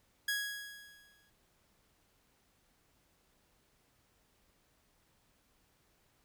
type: tone with exponential decay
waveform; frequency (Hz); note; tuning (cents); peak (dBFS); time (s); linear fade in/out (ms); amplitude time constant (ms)
sawtooth; 1661.2; G#6; 0; -27; 0.28-1.3; 5; 220
effects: pink hiss -72 dBFS RMS until 6.24 s